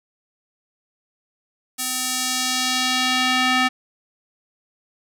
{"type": "tone with band-pass filter sweep", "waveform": "square", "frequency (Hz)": 255.6, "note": "C4", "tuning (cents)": -40, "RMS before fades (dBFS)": -21, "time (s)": [1.78, 3.69], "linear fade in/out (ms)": 20, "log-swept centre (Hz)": [10000, 2100], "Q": 0.95, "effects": []}